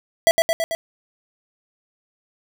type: tone with echo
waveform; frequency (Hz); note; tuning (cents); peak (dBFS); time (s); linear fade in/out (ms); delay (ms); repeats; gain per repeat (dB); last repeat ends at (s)
square; 659.3; E5; 0; -11; 0.27-0.31; 0; 110; 4; -3; 0.75
effects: none